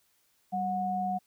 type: tone pair together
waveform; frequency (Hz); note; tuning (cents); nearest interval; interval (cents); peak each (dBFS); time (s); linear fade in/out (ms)
sine; 193.62 / 731; G3 / F#5; -21 / -21; octave + major seventh; 2300; -34 / -29; 0.52-1.19; 20
effects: white hiss -70 dBFS RMS until 1.26 s